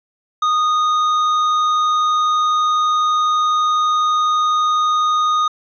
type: tone with tanh clipping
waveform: sine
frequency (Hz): 1236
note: D#6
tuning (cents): -12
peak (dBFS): -15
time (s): 0.42-5.48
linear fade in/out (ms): 5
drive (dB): 9
effects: resampled to 16000 Hz